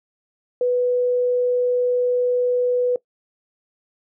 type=tone; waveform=sine; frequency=493.9 Hz; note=B4; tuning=in tune; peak=-16 dBFS; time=0.61-2.96 s; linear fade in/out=2 ms; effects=noise-tail reverb RT60 0.1 s tail -20 dB re dry